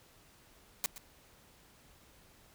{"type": "noise with echo", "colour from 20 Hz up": "white", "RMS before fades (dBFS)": -32, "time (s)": [0.84, 0.86], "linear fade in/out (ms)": 0, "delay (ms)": 120, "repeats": 1, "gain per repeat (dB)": -15, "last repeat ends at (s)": 0.98, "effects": ["pink hiss -62 dBFS RMS until 2.54 s"]}